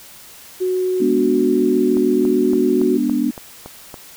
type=tone; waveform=sine; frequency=368.6 Hz; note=F#4; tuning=7 cents flat; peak=-16 dBFS; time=0.6-2.98 s; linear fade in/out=20 ms
type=chord; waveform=sine; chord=G# diminished; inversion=none; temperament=equal; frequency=207.7 / 246.9 / 293.7 Hz; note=G#3 / B3 / D4; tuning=0 / 0 / 0 cents; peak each=-24 / -18 / -19 dBFS; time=1-3.31 s; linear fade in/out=10 ms
type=click train; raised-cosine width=1 ms; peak=-18 dBFS; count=8; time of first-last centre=1.97-3.942 s; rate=3.55 Hz
effects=white hiss -41 dBFS RMS until 4.16 s